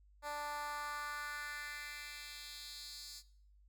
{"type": "tone with high-pass filter sweep", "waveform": "10% pulse", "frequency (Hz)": 293.7, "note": "D4", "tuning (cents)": 0, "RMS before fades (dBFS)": -45, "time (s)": [0.22, 3.23], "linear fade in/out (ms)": 50, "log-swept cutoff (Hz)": [690, 5300], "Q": 2.2, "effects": ["noise-tail reverb RT60 0.6 s tail -18 dB re dry", "added 50 Hz sine -62 dBFS peak until 3.68 s"]}